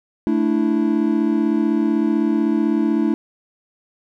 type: chord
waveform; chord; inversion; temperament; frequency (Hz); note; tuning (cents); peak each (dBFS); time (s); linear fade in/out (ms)
triangle; A suspended fourth; none; equal; 220 / 293.7 / 329.6; A3 / D4 / E4; 0 / 0 / 0; -18; 0.27-3.14; 0
effects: none